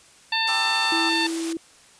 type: harmonic tone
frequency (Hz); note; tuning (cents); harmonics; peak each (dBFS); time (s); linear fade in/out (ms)
895; A5; +29; 1 / 2 / 3 / 4 / 5; -27 / -27 / -27 / -27 / -27; 0.32-1.27; 5
type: high-pass noise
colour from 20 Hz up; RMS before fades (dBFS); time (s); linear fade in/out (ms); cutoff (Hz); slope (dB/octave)
white; -33; 0.47-1.53; 5; 280; 96
type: chord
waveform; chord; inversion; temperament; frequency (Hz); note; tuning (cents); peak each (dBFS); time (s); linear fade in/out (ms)
sine; E minor seventh; first; just; 791.1 / 988.9 / 1186.7 / 1318.5; G5 / B5 / D6 / E6; +16 / +2 / +18 / 0; -33 / -36 / -36 / -31; 0.48-1.1; 10
type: tone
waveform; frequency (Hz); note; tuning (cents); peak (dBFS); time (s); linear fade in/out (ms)
sine; 329.1; E4; -3; -25; 0.92-1.57; 2
effects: white hiss -52 dBFS RMS until 1.99 s + resampled to 22050 Hz